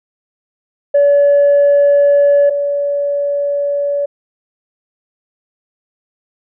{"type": "tone pair in turn", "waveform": "sine", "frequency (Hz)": [571, 571], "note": ["D5", "D5"], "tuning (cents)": [-49, -49], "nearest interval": "unison", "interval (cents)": 0, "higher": "neither", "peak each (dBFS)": [-5, -13], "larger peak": "first", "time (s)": [[0.94, 2.5], [2.5, 4.06]], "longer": "neither", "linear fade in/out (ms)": 10, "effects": ["tanh soft clip ceiling -4 dBFS"]}